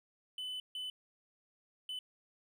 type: tone bursts at uneven times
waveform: triangle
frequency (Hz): 3012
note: F#7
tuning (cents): +30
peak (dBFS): -37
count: 3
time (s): 0.38-0.6 / 0.75-0.9 / 1.89-1.99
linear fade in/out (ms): 2
effects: none